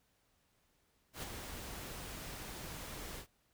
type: noise with ADSR envelope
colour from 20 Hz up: pink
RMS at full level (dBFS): -41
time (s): 1.13-3.27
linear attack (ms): 95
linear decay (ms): 21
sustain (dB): -5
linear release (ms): 92
effects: pink hiss -75 dBFS RMS until 3.53 s